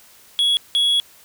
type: tone bursts at uneven times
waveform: triangle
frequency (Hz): 3350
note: G#7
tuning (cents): +14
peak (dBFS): -13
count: 2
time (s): 0.39-0.57 / 0.75-1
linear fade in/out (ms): 0
effects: white hiss -49 dBFS RMS until 1.24 s